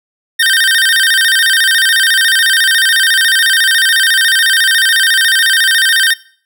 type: tone with vibrato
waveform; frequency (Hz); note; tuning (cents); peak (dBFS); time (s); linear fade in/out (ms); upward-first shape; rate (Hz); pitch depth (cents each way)
25% pulse; 1692; G#6; +32; -4; 0.39-6.14; 10; square; 14; 140
effects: noise-tail reverb RT60 0.5 s tail -21 dB re dry